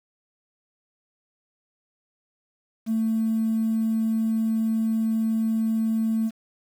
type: tone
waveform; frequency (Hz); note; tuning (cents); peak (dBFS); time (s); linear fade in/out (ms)
triangle; 222.7; A3; +21; -17; 2.86-6.31; 50
effects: tanh soft clip ceiling -18 dBFS + 8-bit